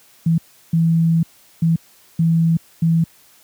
sine tone bursts at uneven times, 164.81 Hz, E3, in tune, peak -12 dBFS, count 5, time 0.26-0.38 / 0.73-1.23 / 1.62-1.76 / 2.19-2.57 / 2.82-3.04 s, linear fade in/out 5 ms, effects white hiss -51 dBFS RMS until 3.43 s + high-pass 60 Hz 12 dB/octave

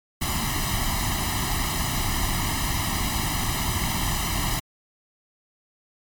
pink noise with comb filter, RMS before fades -25 dBFS, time 0.21-4.6 s, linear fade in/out 10 ms, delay 1 ms, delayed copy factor +0.95, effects MP3 96 kbps

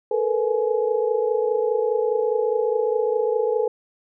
sine tone cluster, 436 / 460.9 / 490.7 / 843 Hz, A4 / A#4 / B4 / G#5, -16 / -20 / -11 / +26 cents, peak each -22 / -26 / -23 / -31 dBFS, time 0.11-3.68 s, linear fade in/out 5 ms, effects none

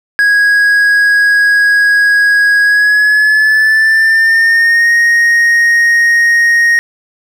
triangle tone with pitch glide, 1654 to 1867.3 Hz, G#6 to A#6, -8 to +2 cents, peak -4 dBFS, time 0.19-6.79 s, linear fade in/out 0 ms, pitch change +210 cents, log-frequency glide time 2.62-4.92 s, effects none

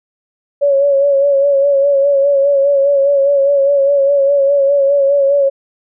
sine tone with vibrato, 559 Hz, C#5, 14 cents sharp, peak -8 dBFS, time 0.61-5.5 s, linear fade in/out 20 ms, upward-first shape sine, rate 4.9 Hz, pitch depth 40 cents each way, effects none

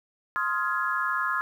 sine chord, F minor seventh, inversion second, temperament just, 1047.7 / 1257.2 / 1396.9 / 1676.3 Hz, C6 / Eb6 / F6 / Ab6, +2 / +18 / 0 / +16 cents, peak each -30 dBFS, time 0.36-1.41 s, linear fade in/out 0 ms, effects 9-bit

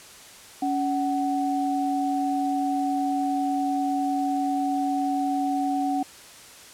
sine tone pair together, 280.3 / 748.3 Hz, C#4 / F#5, +19 / +19 cents, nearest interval octave + perfect fourth, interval 1700 cents, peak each -25 dBFS, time 0.62-6.03 s, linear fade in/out 5 ms, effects white hiss -46 dBFS RMS until 6.73 s + low-pass 10000 Hz 12 dB/octave

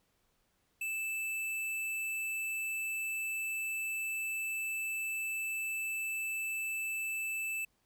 sine tone with hard clipping, 2637 Hz, E7, in tune, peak -35 dBFS, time 0.81-7.65 s, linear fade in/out 5 ms, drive 17 dB, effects pink hiss -75 dBFS RMS until 7.85 s

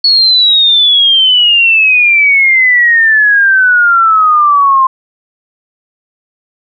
sine exponential sweep, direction down, 4403 to 1046.5 Hz, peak -4 dBFS, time 0.04-4.87 s, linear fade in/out 5 ms, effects none

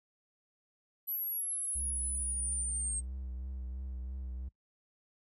sine linear sweep, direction down, 11840 to 8400 Hz, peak -33 dBFS, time 1.07-3.01 s, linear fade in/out 20 ms
triangle tone with vibrato, 64 Hz, C2, 38 cents flat, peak -36 dBFS, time 1.75-4.49 s, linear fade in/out 10 ms, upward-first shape triangle, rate 3 Hz, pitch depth 55 cents each way
effects noise-tail reverb RT60 0.1 s tail -21 dB re dry

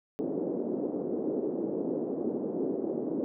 pink band-pass noise, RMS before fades -32 dBFS, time 0.19-3.24 s, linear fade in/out 0 ms, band 260 to 450 Hz, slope 24 dB/octave, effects none

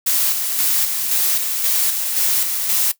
blue noise with tremolo, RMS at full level -17 dBFS, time 0.06-2.92 s, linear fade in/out 10 ms, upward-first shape square, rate 1.9 Hz, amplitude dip 40%, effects noise-tail reverb RT60 0.1 s tail -17 dB re dry

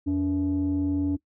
sine tone pair together, 84.94 / 285.7 Hz, F2 / D4, -48 / -48 cents, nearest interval octave + major sixth, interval 2100 cents, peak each -28 / -21 dBFS, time 0.06-1.17 s, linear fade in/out 20 ms, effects noise-tail reverb RT60 0.1 s tail -20 dB re dry + tanh soft clip ceiling -19 dBFS

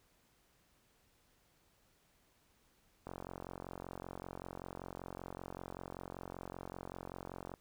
click train, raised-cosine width 1 ms, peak -30 dBFS, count 203, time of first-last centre 3.07-7.539 s, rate 45.2 Hz, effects pink hiss -72 dBFS RMS until 7.6 s

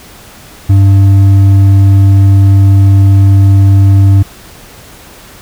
triangle tone with hard clipping, 98 Hz, G2, in tune, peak -3 dBFS, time 0.69-4.23 s, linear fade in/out 10 ms, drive 8 dB, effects pink hiss -34 dBFS RMS until 5.41 s

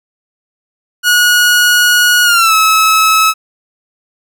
sawtooth tone with pitch glide, 1453 to 1294.5 Hz, F#6 to E6, -32 to -32 cents, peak -3 dBFS, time 1.03-3.34 s, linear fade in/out 50 ms, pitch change -200 cents, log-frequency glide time 2.24-2.54 s, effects none

